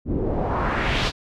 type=noise with low-pass filter sweep; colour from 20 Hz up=pink; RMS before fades=-23 dBFS; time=0.05-1.12 s; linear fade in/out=50 ms; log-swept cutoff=260 to 4600 Hz; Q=1.8; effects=none